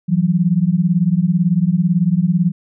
sine beating tone pair, 166.2 / 184.2 Hz, E3 / F#3, +15 / -7 cents, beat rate 18 Hz, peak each -15 / -15 dBFS, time 0.08-2.52 s, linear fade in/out 20 ms, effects none

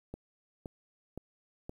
click train, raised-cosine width 2 ms, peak -27 dBFS, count 4, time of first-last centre 0.14-1.694 s, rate 1.93 Hz, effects 10-bit

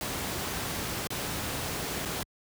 pink noise with dropouts, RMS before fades -33 dBFS, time 0.01-2.23 s, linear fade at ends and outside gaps 1 ms, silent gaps 1.072-1.104 / 2.052-2.056 s, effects high-pass 60 Hz 12 dB/octave

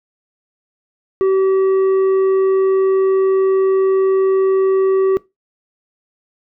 sine tone with tanh clipping, 383.2 Hz, G4, 39 cents flat, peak -12 dBFS, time 1.21-5.17 s, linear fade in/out 0 ms, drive 6 dB, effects noise-tail reverb RT60 0.2 s tail -20 dB re dry

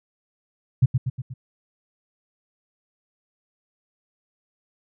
sine tone with echo, 127.1 Hz, C3, 50 cents flat, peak -11 dBFS, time 0.82-0.86 s, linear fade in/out 10 ms, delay 120 ms, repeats 4, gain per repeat -5 dB, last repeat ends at 1.34 s, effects none

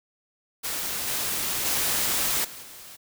white noise with level steps, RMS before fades -30 / -28 / -25 / -41 / -44 dBFS, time 0.63-2.97 s, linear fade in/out 20 ms, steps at 1.07 / 1.65 / 2.44 / 2.62 s, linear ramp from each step 10 ms, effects none

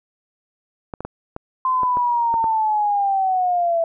clicks, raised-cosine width 1 ms, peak -15 dBFS, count 8, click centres 0.938 / 1.006 / 1.05 / 1.364 / 1.833 / 1.971 / 2.341 / 2.442 s
sine linear sweep, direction down, 1039 to 659.3 Hz, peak -16 dBFS, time 1.65-3.84 s, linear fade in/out 2 ms
effects none

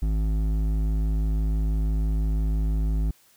sine tone with hard clipping, 53 Hz, G#1, 36 cents sharp, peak -23 dBFS, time 0.02-3.11 s, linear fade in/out 5 ms, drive 10 dB, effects white hiss -59 dBFS RMS until 3.36 s

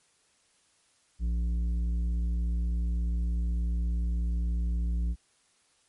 sine tone with tanh clipping, 58.3 Hz, A#1, 1 cent sharp, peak -27 dBFS, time 1.19-5.16 s, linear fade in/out 50 ms, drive 8 dB, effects white hiss -67 dBFS RMS until 5.88 s + MP3 48 kbps

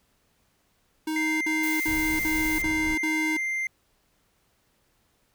square tone bursts, 313.2 Hz, D#4, 11 cents sharp, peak -27 dBFS, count 6, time 1.07-3.37 s, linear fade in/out 5 ms, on 340 ms, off 52 ms
triangle tone, 2093 Hz, C7, in tune, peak -24 dBFS, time 1.16-3.67 s, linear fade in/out 2 ms
blue noise, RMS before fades -36 dBFS, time 1.63-2.62 s, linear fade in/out 2 ms
brown noise with tremolo, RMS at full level -35 dBFS, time 1.87-2.95 s, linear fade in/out 2 ms, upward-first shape sine, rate 4.1 Hz, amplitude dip 35%
effects pink hiss -68 dBFS RMS until 5.34 s

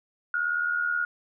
sine tone with amplitude modulation, 1434 Hz, F6, 45 cents sharp, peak -21 dBFS, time 0.34-1.05 s, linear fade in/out 2 ms, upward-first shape sine, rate 79 Hz, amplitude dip 65%, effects none

